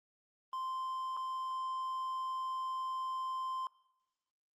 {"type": "tone with dropouts", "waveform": "triangle", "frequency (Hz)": 1042, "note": "C6", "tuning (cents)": -7, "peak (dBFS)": -34, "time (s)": [0.53, 3.67], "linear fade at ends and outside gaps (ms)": 1, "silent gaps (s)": [1.167, 1.172], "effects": ["noise-tail reverb RT60 1.0 s tail -22 dB re dry", "Opus 32 kbps"]}